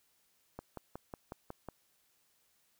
click train, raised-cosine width 1 ms, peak -28 dBFS, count 7, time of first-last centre 0.59-1.687 s, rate 5.47 Hz, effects white hiss -73 dBFS RMS until 2.79 s

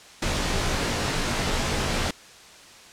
pink noise with comb filter, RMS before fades -25 dBFS, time 0.22-2.11 s, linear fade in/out 5 ms, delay 19 ms, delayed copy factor -1, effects white hiss -47 dBFS RMS until 2.92 s + low-pass 7000 Hz 12 dB/octave

